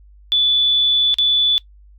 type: tone with dropouts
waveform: sine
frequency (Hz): 3469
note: A7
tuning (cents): -25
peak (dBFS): -12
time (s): 0.32-1.58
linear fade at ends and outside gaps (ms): 0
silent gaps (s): 1.142-1.185
effects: noise-tail reverb RT60 0.1 s tail -20 dB re dry + added 50 Hz sine -43 dBFS peak until 1.98 s